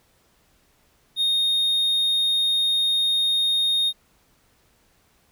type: tone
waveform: triangle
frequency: 3700 Hz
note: A#7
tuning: 14 cents flat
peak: -17 dBFS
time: 1.16-3.93 s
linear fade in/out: 50 ms
effects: pink hiss -62 dBFS RMS until 5.31 s